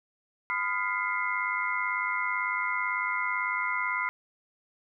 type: tone cluster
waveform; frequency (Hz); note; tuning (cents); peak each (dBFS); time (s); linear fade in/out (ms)
sine; 1006 / 1229 / 1406 / 2026 / 2124; B5 / D#6 / F6 / B6 / C7; +32 / -22 / +11 / +44 / +25; -32 / -38 / -33 / -34 / -32; 0.5-4.09; 0
effects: none